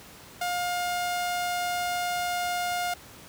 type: tone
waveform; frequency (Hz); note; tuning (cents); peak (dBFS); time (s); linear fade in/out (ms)
sawtooth; 710; F5; +28; -23; 0.41-2.94; 5
effects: pink hiss -48 dBFS RMS until 3.28 s + high-pass 60 Hz 12 dB/octave